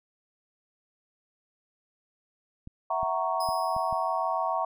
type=clicks; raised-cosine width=5 ms; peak=-29 dBFS; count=5; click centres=2.674 / 3.031 / 3.489 / 3.765 / 3.927 s
type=chord; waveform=sine; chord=F# dominant seventh; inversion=third; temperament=equal with one note detuned; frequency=659.3 / 746.4 / 932.3 / 1108.7 Hz; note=E5 / F#5 / A#5 / C#6; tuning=0 / +15 / 0 / 0 cents; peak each=-31 dBFS; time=2.9-4.65 s; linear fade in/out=5 ms
type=tone with exponential decay; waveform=sawtooth; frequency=5060 Hz; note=D#8; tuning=28 cents sharp; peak=-32 dBFS; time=3.4-4.55 s; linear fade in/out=5 ms; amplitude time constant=250 ms
effects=none